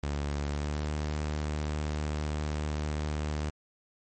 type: tone with pitch glide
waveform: sawtooth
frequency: 72.2 to 75.4 Hz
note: D2 to D2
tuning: -29 to +46 cents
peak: -26 dBFS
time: 0.03-3.5 s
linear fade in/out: 5 ms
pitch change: +75 cents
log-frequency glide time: 0.47-0.84 s
effects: MP3 32 kbps